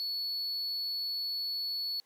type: tone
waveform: triangle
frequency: 4413 Hz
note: C#8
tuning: 9 cents flat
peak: -31 dBFS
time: 0-2 s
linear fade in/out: 0 ms
effects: pink hiss -69 dBFS RMS until 2.05 s + high-pass 400 Hz 12 dB/octave